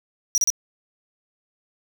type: tone bursts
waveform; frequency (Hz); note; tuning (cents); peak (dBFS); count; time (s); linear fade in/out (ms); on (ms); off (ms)
square; 5800; F#8; -35; -17; 3; 0.35-0.502; 0; 28; 34
effects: none